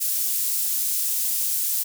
pink high-pass noise, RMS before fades -24 dBFS, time 0-1.84 s, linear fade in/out 20 ms, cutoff 9900 Hz, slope 12 dB/octave, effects none

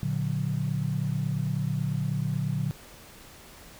sine chord, Bb augmented, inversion none, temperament just, 116.54 / 145.68 / 182.1 Hz, Bb2 / D3 / F#3, 0 / -14 / -27 cents, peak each -31 / -28 / -32 dBFS, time 0.03-2.71 s, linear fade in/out 0 ms, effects pink hiss -49 dBFS RMS until 3.79 s

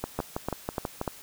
two click trains, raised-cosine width 1 ms, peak -14 / -15 dBFS, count 4 / 7, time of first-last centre 0.19-1.078 / 0.04-1.014 s, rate 3.38 / 6.16 Hz, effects white hiss -48 dBFS RMS until 1.22 s

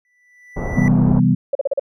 triangle tone with exponential growth, 1975.5 Hz, B6, in tune, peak -21 dBFS, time 0.05-0.88 s, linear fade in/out 1 ms, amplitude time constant 180 ms
pink low-pass noise, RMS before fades -24 dBFS, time 0.56-1.2 s, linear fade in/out 10 ms, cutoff 960 Hz, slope 24 dB/octave
sine chord, C major seventh, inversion none, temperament equal, 130.81 / 164.81 / 196 / 246.9 Hz, C3 / E3 / G3 / B3, 0 / 0 / 0 / 0 cents, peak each -17 dBFS, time 0.76-1.35 s, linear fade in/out 10 ms
sine tone bursts, 554.4 Hz, C#5, in tune, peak -14 dBFS, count 5, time 1.53-1.796 s, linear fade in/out 5 ms, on 22 ms, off 39 ms
effects none

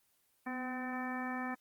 harmonic tone with a mistuned harmonic, 255.3 Hz, C4, 42 cents flat, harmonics 1 / 2 / 3 / 4 / 5 / 6 / 7 / 9, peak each -39 / -50 / -43 / -47 / -46 / -54 / -43 / -50 dBFS, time 0.46-1.55 s, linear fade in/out 10 ms, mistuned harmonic 1, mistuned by -33 cents, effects white hiss -73 dBFS RMS until 1.6 s + Opus 24 kbps

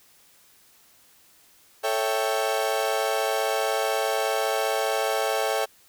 35% pulse chord, A dominant seventh, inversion none, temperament equal, 440 / 554.4 / 659.3 / 784 Hz, A4 / C#5 / E5 / G5, 0 / 0 / 0 / 0 cents, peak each -27 dBFS, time 1.83-5.66 s, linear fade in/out 20 ms, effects white hiss -57 dBFS RMS until 5.88 s

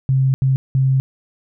sine tone bursts at uneven times, 133 Hz, C3, 29 cents sharp, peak -12 dBFS, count 3, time 0.09-0.34 / 0.42-0.56 / 0.75-1 s, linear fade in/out 0 ms, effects none

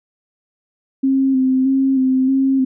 sine tone with vibrato, 264.3 Hz, C4, 18 cents sharp, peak -12 dBFS, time 1.03-2.65 s, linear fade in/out 10 ms, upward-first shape square, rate 1.6 Hz, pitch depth 25 cents each way, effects none

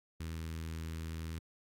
sawtooth tone with notch filter, 81 Hz, E2, 30 cents flat, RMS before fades -41 dBFS, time 0.2-1.39 s, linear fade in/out 5 ms, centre 680 Hz, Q 0.68, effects AAC 64 kbps

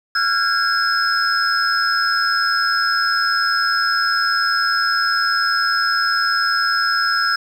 sine tone cluster, 1350 / 1430 / 1629 / 5140 Hz, E6 / F6 / G#6 / E8, +41 / +41 / -34 / -45 cents, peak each -20 dBFS, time 0.15-7.36 s, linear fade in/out 5 ms, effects tanh soft clip ceiling -8 dBFS + 7-bit

